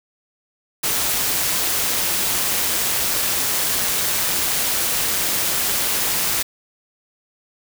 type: noise with amplitude modulation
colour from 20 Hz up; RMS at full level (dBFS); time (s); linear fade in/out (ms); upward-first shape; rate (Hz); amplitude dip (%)
white; -19; 0.83-6.43; 10; sine; 192; 35
effects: none